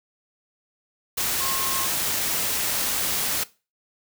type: tone in noise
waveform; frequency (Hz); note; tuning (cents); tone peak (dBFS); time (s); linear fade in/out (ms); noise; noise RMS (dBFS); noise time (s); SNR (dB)
sine; 1074; C6; +45; -30; 1.4-1.87; 10; white; -25; 1.17-3.44; -8
effects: noise-tail reverb RT60 0.3 s tail -19 dB re dry